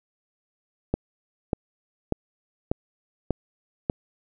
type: click train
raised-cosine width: 2 ms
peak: -9 dBFS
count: 6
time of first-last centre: 0.94-3.899 s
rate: 1.69 Hz
effects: none